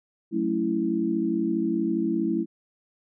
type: chord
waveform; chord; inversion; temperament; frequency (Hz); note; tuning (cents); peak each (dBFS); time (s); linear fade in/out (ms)
sine; F# minor seventh; none; equal; 185 / 220 / 277.2 / 329.6; F#3 / A3 / C#4 / E4; 0 / 0 / 0 / 0; -31 / -28 / -31 / -25; 0.31-2.46; 50
effects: none